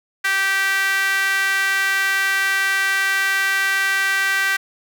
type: tone with high-pass filter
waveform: sawtooth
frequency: 389.2 Hz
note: G4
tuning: 12 cents flat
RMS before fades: -19 dBFS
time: 0.24-4.57 s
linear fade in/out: 10 ms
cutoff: 1700 Hz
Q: 5
effects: none